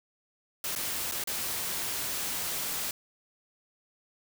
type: noise with dropouts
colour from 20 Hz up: white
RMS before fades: -33 dBFS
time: 0.64-2.91 s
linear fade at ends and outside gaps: 2 ms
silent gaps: 0.752-0.76 / 1.114-1.12 / 1.239-1.273 s
effects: none